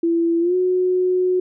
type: tone with pitch glide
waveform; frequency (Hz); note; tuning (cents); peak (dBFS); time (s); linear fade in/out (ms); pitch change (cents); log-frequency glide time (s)
sine; 335.6 to 366; E4 to F#4; +31 to -19; -15; 0.03-1.4; 5; +150; 0.4-0.55
effects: none